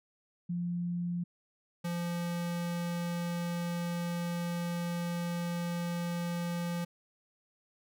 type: tone pair in turn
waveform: sine / square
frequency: 174.5 / 172.6 Hz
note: F3 / F3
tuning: -1 / -20 cents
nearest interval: unison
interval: 19 cents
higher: first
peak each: -31 / -33 dBFS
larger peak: first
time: 0.49-1.24 / 1.84-6.85 s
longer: second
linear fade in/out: 10 ms
effects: none